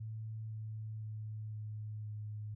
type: tone with pitch steps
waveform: sine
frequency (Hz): 110 / 108.99 / 107.99 / 106.99 / 106.01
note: A2 / A2 / A2 / A2 / G#2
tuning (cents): 0 / -16 / -32 / -48 / +36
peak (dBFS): -40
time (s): 0-2.55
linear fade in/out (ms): 10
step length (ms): 510
effects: none